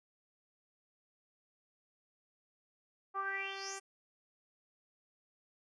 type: tone with low-pass filter sweep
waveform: 10% pulse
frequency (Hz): 390.4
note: G4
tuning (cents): -7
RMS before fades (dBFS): -40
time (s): 3.14-3.8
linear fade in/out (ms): 20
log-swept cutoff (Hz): 1000 to 8500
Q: 7.5
effects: none

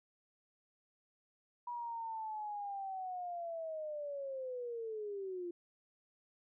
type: linear sweep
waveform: sine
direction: down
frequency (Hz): 970 to 342.7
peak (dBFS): -39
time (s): 1.67-5.51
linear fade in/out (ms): 5
effects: none

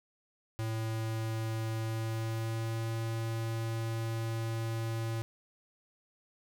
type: tone with pitch glide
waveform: square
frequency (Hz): 111.7 to 113.52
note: A2 to A#2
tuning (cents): +27 to -45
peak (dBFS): -33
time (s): 0.59-5.22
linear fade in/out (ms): 0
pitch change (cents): +28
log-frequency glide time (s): 1.76-2.9
effects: none

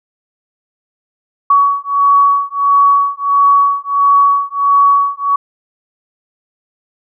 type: beating tone pair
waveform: sine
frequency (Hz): 1126 / 1127.5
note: C#6 / C#6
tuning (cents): +27 / +29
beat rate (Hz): 1.5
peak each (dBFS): -11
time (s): 1.5-5.36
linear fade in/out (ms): 5
effects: none

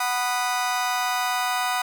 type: chord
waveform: 30% pulse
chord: B major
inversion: second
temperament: just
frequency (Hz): 740.8 / 987.8 / 1234.7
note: F#5 / B5 / D#6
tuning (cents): +2 / 0 / -14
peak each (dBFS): -23 / -25 / -26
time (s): 0-1.82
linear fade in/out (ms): 5
effects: none

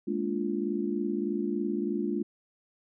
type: chord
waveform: sine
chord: Bb dominant seventh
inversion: third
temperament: just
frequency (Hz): 209.8 / 233.1 / 291.4 / 349.6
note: Ab3 / Bb3 / D4 / F4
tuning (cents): +18 / 0 / -13 / +2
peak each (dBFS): -32 / -36 / -33 / -32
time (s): 0.07-2.23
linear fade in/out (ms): 10
effects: none

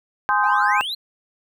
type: chord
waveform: sine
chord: Ab major seventh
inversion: none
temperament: just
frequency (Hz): 830.6 / 1038.3 / 1245.9 / 1557.4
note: Ab5 / C6 / Eb6 / G6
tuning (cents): 0 / -14 / +2 / -12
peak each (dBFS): -21 / -20 / -24 / -21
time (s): 0.29-0.81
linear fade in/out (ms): 0
type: exponential sweep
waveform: triangle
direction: up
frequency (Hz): 740 to 4276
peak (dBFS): -23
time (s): 0.43-0.95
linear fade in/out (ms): 10
effects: none

